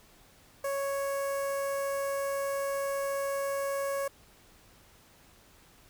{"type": "tone with notch filter", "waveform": "sawtooth", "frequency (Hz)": 554.4, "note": "C#5", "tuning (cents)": 0, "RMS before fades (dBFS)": -32, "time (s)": [0.64, 4.08], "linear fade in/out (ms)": 5, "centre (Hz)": 3600, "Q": 0.55, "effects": ["pink hiss -59 dBFS RMS until 5.89 s"]}